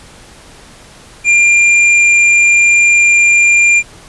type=tone with hard clipping; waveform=sine; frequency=2393 Hz; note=D7; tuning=32 cents sharp; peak=-7 dBFS; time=1.24-3.83 s; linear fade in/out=50 ms; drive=8 dB; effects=pink hiss -38 dBFS RMS until 4.08 s + resampled to 24000 Hz